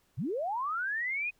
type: linear sweep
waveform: sine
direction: up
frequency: 92.5 to 2524 Hz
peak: -30 dBFS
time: 0.17-1.31 s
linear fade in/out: 20 ms
effects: pink hiss -70 dBFS RMS until 1.39 s